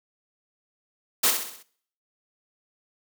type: noise with echo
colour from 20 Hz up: white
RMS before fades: -20 dBFS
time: 1.23-1.31 s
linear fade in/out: 10 ms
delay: 64 ms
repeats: 5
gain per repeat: -6 dB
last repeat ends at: 1.63 s
effects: noise-tail reverb RT60 0.6 s tail -21 dB re dry + high-pass 200 Hz 12 dB/octave